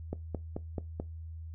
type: click train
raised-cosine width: 2 ms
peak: -21 dBFS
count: 5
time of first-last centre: 0.13-1 s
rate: 4.6 Hz
effects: noise-tail reverb RT60 0.2 s tail -19 dB re dry + added 81 Hz sine -40 dBFS peak until 1.54 s